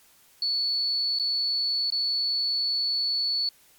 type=tone with dropouts; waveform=sine; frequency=4435 Hz; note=C#8; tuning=in tune; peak=-23 dBFS; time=0.42-3.49 s; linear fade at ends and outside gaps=2 ms; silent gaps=1.188-1.196 / 1.903-1.922 s; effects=white hiss -58 dBFS RMS until 3.78 s + MP3 96 kbps